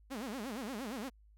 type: tone with vibrato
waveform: sawtooth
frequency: 237.3 Hz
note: A#3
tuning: 31 cents sharp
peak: -35 dBFS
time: 0.1-1.1 s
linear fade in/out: 20 ms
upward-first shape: sine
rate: 8.6 Hz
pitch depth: 270 cents each way
effects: added 52 Hz sine -59 dBFS peak until 1.37 s